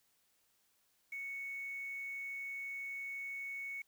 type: tone with quantisation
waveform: sine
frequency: 2217 Hz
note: C#7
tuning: in tune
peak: -40 dBFS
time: 1.12-3.82 s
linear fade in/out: 5 ms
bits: 10
effects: white hiss -75 dBFS RMS until 3.87 s